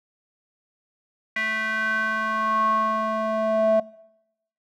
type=tone with band-pass filter sweep; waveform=square; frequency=219.2 Hz; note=A3; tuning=6 cents flat; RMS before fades=-23 dBFS; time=1.36-3.8 s; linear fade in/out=5 ms; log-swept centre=2000 to 650 Hz; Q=5.5; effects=noise-tail reverb RT60 0.8 s tail -22 dB re dry